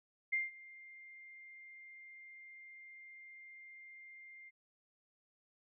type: tone with ADSR envelope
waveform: sine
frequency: 2105 Hz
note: C7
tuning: 10 cents sharp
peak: -30 dBFS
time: 0.32-4.51 s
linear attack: 14 ms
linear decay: 170 ms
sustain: -22 dB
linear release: 30 ms
effects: none